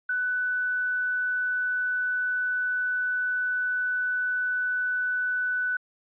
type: tone with quantisation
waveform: sine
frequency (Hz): 1493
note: F#6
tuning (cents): +15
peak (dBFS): -24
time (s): 0.09-5.77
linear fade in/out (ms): 5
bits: 9
effects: resampled to 8000 Hz